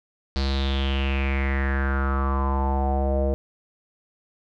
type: tone with low-pass filter sweep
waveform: square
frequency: 67.9 Hz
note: C#2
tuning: 35 cents flat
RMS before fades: -23 dBFS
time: 0.36-3.34 s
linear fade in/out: 0 ms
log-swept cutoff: 4500 to 550 Hz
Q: 6.3
effects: none